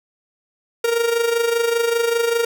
45% pulse tone with amplitude modulation, 466.2 Hz, A#4, in tune, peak -14 dBFS, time 0.84-2.45 s, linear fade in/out 5 ms, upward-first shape sine, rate 25.1 Hz, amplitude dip 60%, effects none

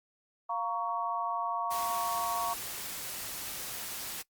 sine chord, Bb minor, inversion second, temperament just, 699.2 / 932.3 / 1118.8 Hz, F5 / Bb5 / Db6, +2 / 0 / +16 cents, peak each -36 / -35 / -33 dBFS, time 0.49-2.54 s, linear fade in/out 10 ms
white noise, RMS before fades -39 dBFS, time 1.7-4.23 s, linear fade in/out 20 ms
effects noise-tail reverb RT60 0.1 s tail -21 dB re dry + Opus 48 kbps

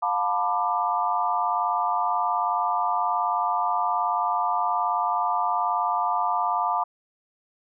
sine chord, B half-diminished seventh, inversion second, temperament just, 711.2 / 889 / 987.8 / 1185.3 Hz, F5 / A5 / B5 / D6, +31 / +18 / 0 / +16 cents, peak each -27 dBFS, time 0.02-6.84 s, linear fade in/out 10 ms, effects none

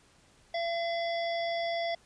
harmonic tone with a mistuned harmonic, 678 Hz, E5, 49 cents sharp, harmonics 1 / 3 / 5 / 7 / 8, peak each -30 / -38 / -41 / -46 / -47 dBFS, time 0.54-1.95 s, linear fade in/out 5 ms, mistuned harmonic 8, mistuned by -18 cents, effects pink hiss -62 dBFS RMS until 2.05 s + resampled to 22050 Hz

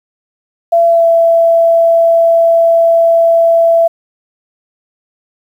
sine tone with pitch glide, 676 to 667.5 Hz, E5 to E5, +43 to +22 cents, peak -5 dBFS, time 0.72-3.88 s, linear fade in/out 10 ms, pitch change -21 cents, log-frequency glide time 0.85-1.06 s, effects 7-bit

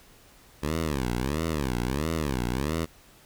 10% pulse tone with vibrato, 69.8 Hz, C#2, 13 cents sharp, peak -18 dBFS, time 0.62-2.86 s, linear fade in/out 20 ms, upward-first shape sine, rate 1.5 Hz, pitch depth 280 cents each way, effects pink hiss -55 dBFS RMS until 3.25 s

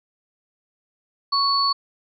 sine tone pair together, 1110 / 4440 Hz, C#6 / C#8, +2 / +2 cents, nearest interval 2 octaves, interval 2400 cents, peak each -20 dBFS, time 1.32-1.73 s, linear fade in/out 10 ms, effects none

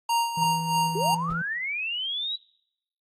square tone with tremolo, 932.3 Hz, A#5, in tune, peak -21 dBFS, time 0.09-1.15 s, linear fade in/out 5 ms, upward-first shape sine, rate 3.2 Hz, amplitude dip 65%
triangle tone with pitch glide, 163.8 to 166.66 Hz, E3 to E3, -11 to +19 cents, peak -28 dBFS, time 0.37-1.42 s, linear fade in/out 5 ms, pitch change +30 cents, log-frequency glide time 0.99-1.15 s
sine linear sweep, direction up, 353.7 to 3920 Hz, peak -27 dBFS, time 0.95-2.36 s, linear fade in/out 5 ms
brown noise with exponential decay, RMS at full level -33 dBFS, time 1.3-1.42 s, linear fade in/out 5 ms, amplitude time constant 24 ms
effects noise-tail reverb RT60 0.8 s tail -25 dB re dry + AAC 32 kbps

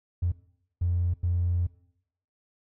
triangle tone bursts at uneven times, 87.5 Hz, F2, 4 cents sharp, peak -19 dBFS, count 3, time 0.22-0.32 / 0.81-1.14 / 1.23-1.67 s, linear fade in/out 10 ms, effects noise-tail reverb RT60 0.7 s tail -22 dB re dry + tanh soft clip ceiling -20 dBFS

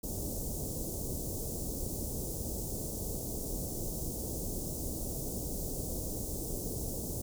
pink band-stop noise, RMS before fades -37 dBFS, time 0.03-7.22 s, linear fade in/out 10 ms, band 570 to 6400 Hz, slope 24 dB/octave, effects none

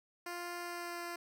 10% pulse tone with pitch glide, 349.2 to 345.4 Hz, F4 to F4, 0 to -19 cents, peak -32 dBFS, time 0.26-1.16 s, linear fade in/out 5 ms, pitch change -19 cents, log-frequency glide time 0.59-1.03 s, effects none

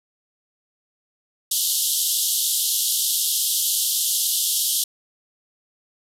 white band-pass noise, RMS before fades -22 dBFS, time 1.51-4.84 s, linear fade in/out 5 ms, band 3000 to 14000 Hz, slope 96 dB/octave, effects none

